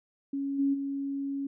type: tone with level steps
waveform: sine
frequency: 277.2 Hz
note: C#4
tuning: in tune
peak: -29 / -23 / -30 dBFS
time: 0.33-1.47 s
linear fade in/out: 5 ms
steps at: 0.58 / 0.73 s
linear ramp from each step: 20 ms
effects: none